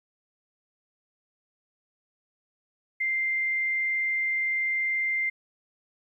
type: tone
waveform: sine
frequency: 2093 Hz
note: C7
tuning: in tune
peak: -24 dBFS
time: 3-5.3 s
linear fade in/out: 10 ms
effects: 11-bit